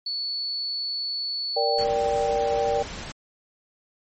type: tone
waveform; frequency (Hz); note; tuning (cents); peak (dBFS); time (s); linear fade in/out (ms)
sine; 4435; C#8; 0; -26; 0.06-1.84; 5
type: chord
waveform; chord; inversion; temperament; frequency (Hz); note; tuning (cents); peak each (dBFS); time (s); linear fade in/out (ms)
sine; G minor; first; equal with one note detuned; 466.2 / 583.3 / 784; Bb4 / D5 / G5; 0 / -12 / 0; -25; 1.56-2.83; 10
type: noise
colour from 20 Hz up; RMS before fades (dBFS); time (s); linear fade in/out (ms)
pink; -36; 1.78-3.12; 5
effects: MP3 32 kbps